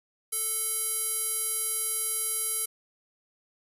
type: tone with band-pass filter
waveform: square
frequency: 440 Hz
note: A4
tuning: in tune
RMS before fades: -30 dBFS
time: 0.32-2.66 s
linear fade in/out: 10 ms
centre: 11000 Hz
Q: 5.2
effects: none